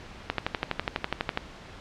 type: click train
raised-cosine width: 0.3 ms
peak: -9 dBFS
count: 14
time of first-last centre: 0.3-1.374 s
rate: 12.1 Hz
effects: pink hiss -45 dBFS RMS until 1.8 s + low-pass 4000 Hz 12 dB/octave